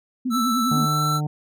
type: tone with vibrato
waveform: sine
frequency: 240.6 Hz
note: B3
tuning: 45 cents flat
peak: -21 dBFS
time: 0.25-0.86 s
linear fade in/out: 10 ms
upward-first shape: triangle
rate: 9.9 Hz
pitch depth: 150 cents each way
type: tone with pitch glide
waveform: square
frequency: 1321 to 1334.8 Hz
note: E6 to E6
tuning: +3 to +21 cents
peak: -22 dBFS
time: 0.3-1.21 s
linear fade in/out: 50 ms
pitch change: +18 cents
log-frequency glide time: 0.74-1.02 s
type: harmonic tone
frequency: 150 Hz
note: D3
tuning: 37 cents sharp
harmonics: 1 / 2 / 3 / 4 / 5 / 6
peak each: -22 / -33 / -40 / -43 / -36 / -43 dBFS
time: 0.71-1.27 s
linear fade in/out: 5 ms
effects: none